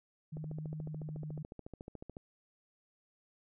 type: tone with pitch glide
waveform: sine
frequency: 154.5 to 152.28 Hz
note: D#3 to D#3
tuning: -12 to -37 cents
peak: -39 dBFS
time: 0.32-1.43 s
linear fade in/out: 10 ms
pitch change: -25 cents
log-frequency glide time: 0.8-1.32 s
type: click train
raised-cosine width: 2 ms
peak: -32 dBFS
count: 26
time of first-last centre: 0.37-2.169 s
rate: 13.9 Hz
effects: none